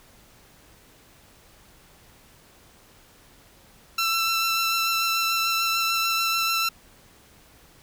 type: tone with vibrato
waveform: 15% pulse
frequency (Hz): 1340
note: E6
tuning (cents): +28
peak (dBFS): -15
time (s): 3.98-6.69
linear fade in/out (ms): 5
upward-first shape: triangle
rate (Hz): 6.8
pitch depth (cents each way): 15
effects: pink hiss -54 dBFS RMS until 7.82 s